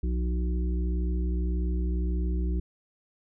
harmonic tone with a mistuned harmonic, 61.74 Hz, B1, in tune, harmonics 1 / 3 / 5 / 6, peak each -25 / -35 / -39 / -41 dBFS, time 0.03-2.6 s, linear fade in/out 5 ms, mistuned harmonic 3, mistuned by -62 cents, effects none

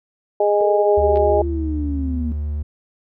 harmonic tone, 206 Hz, G#3, 14 cents flat, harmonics 2 / 3 / 4, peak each -17 / -17 / -21 dBFS, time 0.4-1.42 s, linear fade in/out 5 ms
sine linear sweep, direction down, 453.2 to 231 Hz, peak -23 dBFS, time 0.61-2.32 s, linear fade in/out 0 ms
triangle tone, 74.3 Hz, D2, 21 cents sharp, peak -19 dBFS, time 0.97-2.63 s, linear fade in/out 10 ms
clicks, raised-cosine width 0.3 ms, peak -23 dBFS, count 2, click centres 1.159 / 1.172 s
effects none

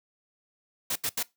white noise bursts, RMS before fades -29 dBFS, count 3, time 0.9-1.229 s, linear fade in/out 5 ms, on 57 ms, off 79 ms, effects noise-tail reverb RT60 0.2 s tail -21 dB re dry + high-pass 80 Hz 12 dB/octave

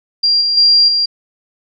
sine tone with level steps, 4765 Hz, D8, 24 cents sharp, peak -9 / -12 / -6 / -11 dBFS, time 0.23-1.06 s, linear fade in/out 10 ms, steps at 0.41 / 0.57 / 0.88 s, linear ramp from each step 5 ms, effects none

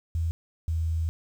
sine tone pair in turn, 82.41 / 81.32 Hz, E2 / E2, 0 / -23 cents, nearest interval unison, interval 23 cents, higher first, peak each -24 dBFS, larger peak neither, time 0.15-0.31 / 0.68-1.09 s, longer second, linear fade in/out 0 ms, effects 9-bit

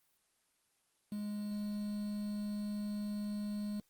triangle tone with quantisation, 207.7 Hz, G#3, in tune, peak -34 dBFS, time 1.12-3.8 s, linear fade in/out 2 ms, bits 9, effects white hiss -75 dBFS RMS until 3.89 s + Opus 24 kbps

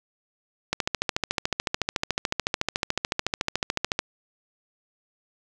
click train, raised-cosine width 0.2 ms, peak -6 dBFS, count 46, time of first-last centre 0.73-3.991 s, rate 13.8 Hz, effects none

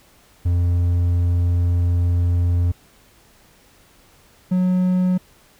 triangle tone pair in turn, 87.31 / 182.88 Hz, F2 / F#3, 0 / -20 cents, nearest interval octave + minor second, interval 1280 cents, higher second, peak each -13 dBFS, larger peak neither, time 0.45-2.72 / 4.51-5.18 s, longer first, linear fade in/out 10 ms, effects pink hiss -53 dBFS RMS until 5.59 s

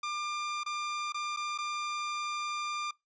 sawtooth tone with dropouts, 1196 Hz, D6, 31 cents sharp, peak -29 dBFS, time 0.03-2.91 s, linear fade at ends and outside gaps 5 ms, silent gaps 0.635-0.661 / 1.123-1.143 / 1.364-1.37 / 1.578-1.585 s, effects noise-tail reverb RT60 0.2 s tail -24 dB re dry + resampled to 16000 Hz

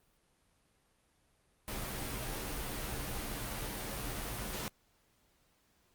pink noise with comb filter, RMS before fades -39 dBFS, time 1.68-4.68 s, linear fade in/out 0 ms, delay 12 ms, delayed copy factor -0.65, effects pink hiss -72 dBFS RMS until 5.94 s + Opus 32 kbps

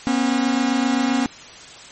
45% pulse tone pair together, 242.8 / 270.5 Hz, B3 / C#4, -29 / -42 cents, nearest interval major second, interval 187 cents, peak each -20 dBFS, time 0.07-1.26 s, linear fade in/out 0 ms, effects white hiss -40 dBFS RMS until 1.91 s + MP3 32 kbps

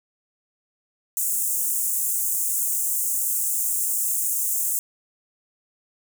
pink high-pass noise, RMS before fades -24 dBFS, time 1.17-4.79 s, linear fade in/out 0 ms, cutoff 7100 Hz, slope 48 dB/octave, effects none

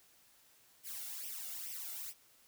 blue noise with flanger, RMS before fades -44 dBFS, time 0.83-2.14 s, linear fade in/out 50 ms, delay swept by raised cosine 0.35 to 1.45 ms, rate 2.3 Hz, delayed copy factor +0.8, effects white hiss -66 dBFS RMS until 2.47 s

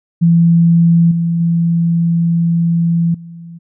sine tone with level steps, 168.4 Hz, E3, 37 cents sharp, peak -6 / -12 / -10 / -29 dBFS, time 0.21-3.59 s, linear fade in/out 20 ms, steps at 1.11 / 1.4 / 3.14 s, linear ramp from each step 5 ms, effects none

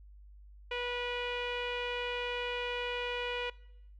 sawtooth tone with low-pass filter, 487.6 Hz, B4, 22 cents flat, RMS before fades -36 dBFS, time 0.71-3.5 s, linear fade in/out 5 ms, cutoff 2700 Hz, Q 4.9, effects noise-tail reverb RT60 0.8 s tail -22 dB re dry + added 50 Hz sine -51 dBFS peak until 3.99 s

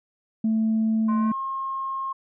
sine tone, 221 Hz, A3, 8 cents sharp, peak -18 dBFS, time 0.44-1.32 s, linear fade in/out 5 ms
sine tone with pitch glide, 1054 to 1073 Hz, C6 to C6, +12 to +43 cents, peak -26 dBFS, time 1.08-2.13 s, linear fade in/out 10 ms, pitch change +31 cents, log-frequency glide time 1.19-1.27 s
effects tanh soft clip ceiling -16 dBFS

